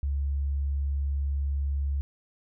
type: tone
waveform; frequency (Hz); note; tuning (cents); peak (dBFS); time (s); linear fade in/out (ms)
sine; 70; C#2; +18; -25; 0.03-2.01; 0
effects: none